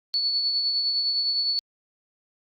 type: tone with tremolo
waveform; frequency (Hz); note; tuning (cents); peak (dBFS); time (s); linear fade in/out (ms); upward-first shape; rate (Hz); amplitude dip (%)
sine; 4435; C#8; 0; -20; 0.14-1.59; 0; triangle; 9.8; 40
effects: Opus 48 kbps